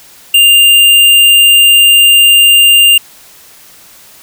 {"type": "tone", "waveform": "square", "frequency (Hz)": 2798, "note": "F7", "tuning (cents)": 3, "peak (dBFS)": -3, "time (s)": [0.34, 2.98], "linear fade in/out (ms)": 5, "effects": ["white hiss -38 dBFS RMS until 4.22 s"]}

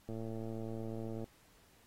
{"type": "click train", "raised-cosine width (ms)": 2, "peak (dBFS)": -30, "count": 130, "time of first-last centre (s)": [0.09, 1.242], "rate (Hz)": 112, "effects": ["pink hiss -66 dBFS RMS until 1.86 s", "AAC 48 kbps"]}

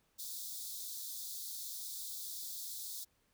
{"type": "high-pass noise", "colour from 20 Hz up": "white", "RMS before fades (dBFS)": -44, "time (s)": [0.18, 3.05], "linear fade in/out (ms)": 20, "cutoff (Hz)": 3500, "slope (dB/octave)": 96, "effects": ["pink hiss -75 dBFS RMS until 3.33 s"]}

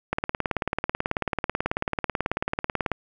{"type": "click train", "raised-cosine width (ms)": 0.5, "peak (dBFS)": -9, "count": 52, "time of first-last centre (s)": [0.13, 2.917], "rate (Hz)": 18.3, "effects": []}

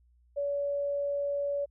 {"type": "tone", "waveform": "sine", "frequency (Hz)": 569, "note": "C#5", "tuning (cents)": 45, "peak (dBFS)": -28, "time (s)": [0.36, 1.66], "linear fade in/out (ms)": 20, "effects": ["added 60 Hz sine -61 dBFS peak until 1.7 s"]}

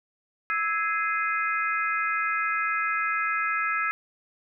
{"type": "harmonic tone with a mistuned harmonic", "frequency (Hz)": 415.3, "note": "G#4", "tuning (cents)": 0, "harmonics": [3, 4, 5, 6], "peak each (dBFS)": [-27, -29, -31, -33], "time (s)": [0.5, 3.91], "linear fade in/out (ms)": 0, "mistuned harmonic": 3, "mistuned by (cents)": 84, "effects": []}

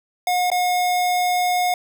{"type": "tone with dropouts", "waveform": "square", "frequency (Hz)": 721, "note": "F#5", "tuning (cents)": -45, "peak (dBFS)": -18, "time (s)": [0.27, 1.74], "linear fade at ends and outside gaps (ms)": 2, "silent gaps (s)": [0.502, 0.516], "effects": []}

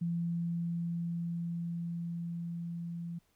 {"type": "tone with level ramp", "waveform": "sine", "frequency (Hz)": 170, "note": "F3", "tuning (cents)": -46, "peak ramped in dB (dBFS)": [-30, -37], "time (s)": [0.01, 3.19], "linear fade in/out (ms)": 10, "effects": ["pink hiss -73 dBFS RMS until 3.35 s"]}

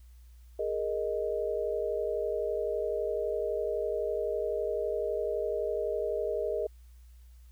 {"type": "chord", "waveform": "sine", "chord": "Ab suspended second", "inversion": "none", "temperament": "just", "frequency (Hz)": [415.3, 467.2, 623], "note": ["Ab4", "Bb4", "Eb5"], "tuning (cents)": [0, 4, 2], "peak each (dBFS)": -33, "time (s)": [0.59, 6.67], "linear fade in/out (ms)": 5, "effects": ["added 60 Hz sine -50 dBFS peak until 7.51 s", "white hiss -69 dBFS RMS until 7.51 s"]}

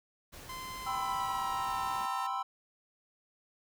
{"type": "noise", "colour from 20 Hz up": "pink", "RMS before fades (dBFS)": -49, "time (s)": [0.32, 2.07], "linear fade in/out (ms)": 20}
{"type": "tone with pitch glide", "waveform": "sawtooth", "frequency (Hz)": [1035, 911.5], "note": ["C6", "A#5"], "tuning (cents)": [-19, -39], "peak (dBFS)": -37, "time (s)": [0.49, 2.27], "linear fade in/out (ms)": 5, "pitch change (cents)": -220, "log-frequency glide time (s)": [0.82, 1.77]}
{"type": "chord", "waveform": "triangle", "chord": "C major seventh", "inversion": "second", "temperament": "equal", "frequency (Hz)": [784, 987.8, 1046.5, 1318.5], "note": ["G5", "B5", "C6", "E6"], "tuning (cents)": [0, 0, 0, 0], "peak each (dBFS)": -36, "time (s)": [0.86, 2.43], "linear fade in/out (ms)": 10}
{"effects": []}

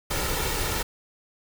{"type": "noise with comb filter", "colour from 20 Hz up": "pink", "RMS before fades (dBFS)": -27, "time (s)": [0.1, 0.83], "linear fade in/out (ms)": 10, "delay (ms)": 2.2, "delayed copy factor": 0.55, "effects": []}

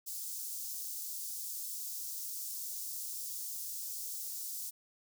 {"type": "high-pass noise", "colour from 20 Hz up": "white", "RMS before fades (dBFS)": -41, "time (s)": [0.06, 4.71], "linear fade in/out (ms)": 20, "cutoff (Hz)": 5200, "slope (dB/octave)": 24, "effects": []}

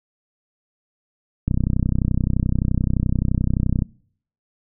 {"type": "click train", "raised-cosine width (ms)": 5, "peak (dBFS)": -7, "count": 75, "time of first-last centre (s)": [1.48, 3.822], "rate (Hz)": 31.6, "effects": ["noise-tail reverb RT60 0.6 s tail -24 dB re dry"]}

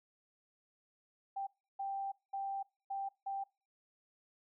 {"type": "tone bursts at uneven times", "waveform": "sine", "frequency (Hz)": 786, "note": "G5", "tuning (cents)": 4, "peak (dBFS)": -36, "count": 5, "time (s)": [[1.36, 1.47], [1.79, 2.12], [2.33, 2.63], [2.9, 3.09], [3.26, 3.44]], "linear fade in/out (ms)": 10, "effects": ["noise-tail reverb RT60 0.3 s tail -23 dB re dry"]}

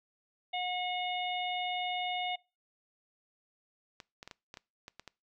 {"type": "harmonic tone", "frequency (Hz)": 724, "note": "F#5", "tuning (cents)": -38, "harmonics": [1, 3, 4, 5], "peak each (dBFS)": [-34, -39, -40, -41], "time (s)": [0.53, 2.36], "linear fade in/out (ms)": 10}
{"type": "clicks", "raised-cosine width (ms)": 0.2, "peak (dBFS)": -28, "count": 9, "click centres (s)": [4.002, 4.229, 4.276, 4.312, 4.541, 4.572, 4.881, 4.996, 5.077]}
{"effects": ["noise-tail reverb RT60 0.3 s tail -24 dB re dry"]}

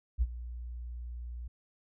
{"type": "tone with ADSR envelope", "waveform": "sine", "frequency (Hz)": 59.8, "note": "A#1", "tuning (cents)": 45, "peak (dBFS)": -22, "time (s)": [0.18, 1.48], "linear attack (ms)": 38, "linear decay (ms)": 41, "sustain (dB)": -16, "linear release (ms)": 8, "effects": []}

